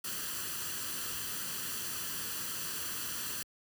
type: noise with comb filter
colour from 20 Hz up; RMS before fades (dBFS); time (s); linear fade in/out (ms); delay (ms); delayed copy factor
white; -38; 0.04-3.43; 5; 0.67; +0.65
effects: high-pass 60 Hz 12 dB/octave